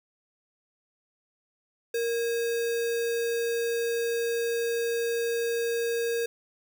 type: tone with sample-and-hold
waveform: sine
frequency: 466.2 Hz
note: A#4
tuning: in tune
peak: -25 dBFS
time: 1.94-6.26 s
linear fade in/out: 5 ms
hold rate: 2100 Hz
effects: none